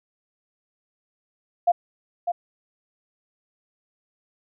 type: tone with echo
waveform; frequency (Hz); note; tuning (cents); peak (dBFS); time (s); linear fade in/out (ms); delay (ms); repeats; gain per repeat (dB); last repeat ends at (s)
sine; 698.5; F5; 0; -14; 1.67-1.72; 10; 600; 1; -7; 2.32
effects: none